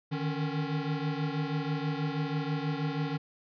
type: tone cluster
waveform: square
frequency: 150.7 / 156.9 / 277.1 Hz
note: D3 / D#3 / C#4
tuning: +45 / +15 / -1 cents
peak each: -34 / -35 / -36 dBFS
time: 0.11-3.18 s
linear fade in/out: 20 ms
effects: resampled to 11025 Hz